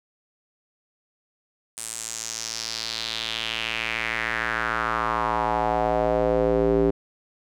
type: tone with band-pass filter sweep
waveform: square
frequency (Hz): 56.6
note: A1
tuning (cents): +50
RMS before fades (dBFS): -25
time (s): 1.77-6.91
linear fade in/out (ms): 10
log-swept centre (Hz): 8900 to 370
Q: 3.2
effects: none